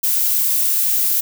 violet noise, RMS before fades -17 dBFS, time 0.03-1.21 s, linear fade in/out 10 ms, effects none

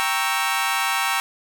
20% pulse chord, G diminished seventh, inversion none, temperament equal, 784 / 932.3 / 1108.7 / 1318.5 Hz, G5 / Bb5 / Db6 / Fb6, 0 / 0 / 0 / 0 cents, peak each -21 dBFS, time 0-1.2 s, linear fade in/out 0 ms, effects none

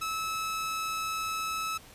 sawtooth tone, 1300 Hz, E6, 24 cents flat, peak -27 dBFS, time 0.01-1.78 s, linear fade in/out 10 ms, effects pink hiss -52 dBFS RMS until 1.94 s + resampled to 32000 Hz

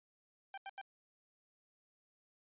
sawtooth tone bursts, 784 Hz, G5, in tune, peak -40 dBFS, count 3, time 0.54-0.814 s, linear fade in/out 2 ms, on 36 ms, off 83 ms, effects resampled to 8000 Hz

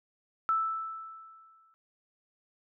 sine tone with exponential decay, 1318.5 Hz, E6, in tune, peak -23 dBFS, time 0.49-1.74 s, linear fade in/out 0 ms, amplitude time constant 270 ms, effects none

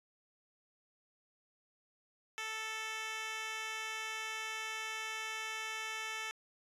10% pulse tone with band-pass filter, 440 Hz, A4, in tune, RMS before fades -41 dBFS, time 2.38-6.31 s, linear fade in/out 0 ms, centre 3300 Hz, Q 0.76, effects resampled to 32000 Hz

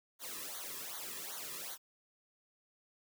white noise with flanger, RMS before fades -44 dBFS, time 0.19-1.78 s, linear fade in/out 50 ms, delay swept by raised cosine 0.38 to 1.38 ms, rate 2.6 Hz, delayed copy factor -0.9, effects none

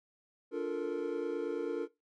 triangle chord, Bb major seventh, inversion first, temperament just, 291.4 / 349.6 / 437 / 466.2 Hz, D4 / F4 / A4 / Bb4, -13 / +2 / -12 / 0 cents, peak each -37 / -36 / -36 / -34 dBFS, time 0.51-1.88 s, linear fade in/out 50 ms, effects noise-tail reverb RT60 0.2 s tail -18 dB re dry + MP3 48 kbps

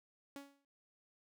sawtooth tone with exponential decay, 280 Hz, C#4, 18 cents sharp, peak -40 dBFS, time 0.36-0.65 s, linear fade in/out 1 ms, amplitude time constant 61 ms, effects none

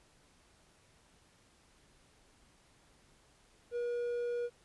triangle tone, 480 Hz, B4, 49 cents flat, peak -31 dBFS, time 3.71-4.5 s, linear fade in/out 50 ms, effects pink hiss -66 dBFS RMS until 4.64 s + resampled to 24000 Hz

